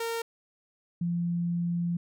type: tone pair in turn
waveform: sawtooth / sine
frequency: 460 / 172.31 Hz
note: A#4 / F3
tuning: -23 / -23 cents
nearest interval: octave + perfect fourth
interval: 1700 cents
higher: first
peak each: -26 dBFS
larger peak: neither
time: 0-0.22 / 1.01-1.97 s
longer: second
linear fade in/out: 5 ms
effects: none